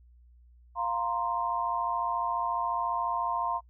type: chord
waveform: sine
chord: F suspended fourth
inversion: none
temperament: equal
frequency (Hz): 698.5 / 932.3 / 1046.5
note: F5 / Bb5 / C6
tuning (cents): 0 / 0 / 0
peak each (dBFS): -34 / -31 / -31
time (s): 0.75-3.61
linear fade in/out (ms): 50
effects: noise-tail reverb RT60 0.1 s tail -26 dB re dry + added 60 Hz sine -54 dBFS peak until 3.69 s